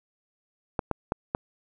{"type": "clicks", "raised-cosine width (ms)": 1, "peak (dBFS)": -11, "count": 4, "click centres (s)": [0.792, 0.913, 1.121, 1.349], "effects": []}